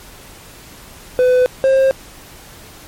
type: tone pair in turn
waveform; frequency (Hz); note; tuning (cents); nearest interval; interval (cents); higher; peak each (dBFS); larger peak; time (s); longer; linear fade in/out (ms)
triangle; 503 / 532.9; B4 / C5; +32 / +32; minor second; 100; second; -7; neither; 1.19-1.46 / 1.64-1.91; neither; 0
effects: pink hiss -39 dBFS RMS until 2.87 s + MP3 64 kbps